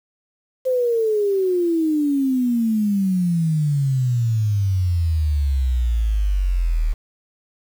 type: exponential sweep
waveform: sine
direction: down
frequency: 523.3 to 37.76 Hz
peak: -16 dBFS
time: 0.65-6.94 s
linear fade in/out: 20 ms
effects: 7-bit